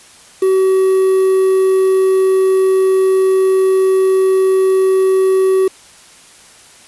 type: tone with quantisation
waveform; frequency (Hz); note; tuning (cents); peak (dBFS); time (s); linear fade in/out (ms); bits
triangle; 379.8; F#4; +45; -7; 0.42-5.68; 5; 5
effects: white hiss -42 dBFS RMS until 6.87 s + resampled to 24000 Hz